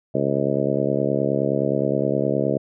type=harmonic tone; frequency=69.6 Hz; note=C#2; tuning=8 cents sharp; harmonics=2 / 3 / 4 / 5 / 6 / 7 / 8 / 9; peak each=-27 / -27 / -27 / -27 / -27 / -27 / -27 / -27 dBFS; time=0.14-2.58 s; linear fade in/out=10 ms; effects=none